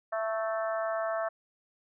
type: harmonic tone with a mistuned harmonic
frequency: 221.4 Hz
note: A3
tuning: 11 cents sharp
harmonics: 3 / 4 / 5 / 6 / 7 / 8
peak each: -30 / -44 / -38 / -38 / -43 / -43 dBFS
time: 0.12-1.29 s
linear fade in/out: 10 ms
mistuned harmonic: 6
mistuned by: -19 cents
effects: none